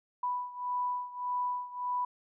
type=beating tone pair; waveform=sine; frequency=987.8 / 989.5 Hz; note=B5 / B5; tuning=0 / +3 cents; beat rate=1.7 Hz; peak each=-33 / -36 dBFS; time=0.23-2.05 s; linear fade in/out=5 ms; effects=none